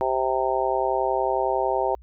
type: harmonic tone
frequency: 130.81 Hz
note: C3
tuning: in tune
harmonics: 3 / 4 / 5 / 6 / 7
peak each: -27 / -27 / -27 / -27 / -27 dBFS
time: 0.01-1.95 s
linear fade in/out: 0 ms
effects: added 60 Hz sine -45 dBFS peak until 2.02 s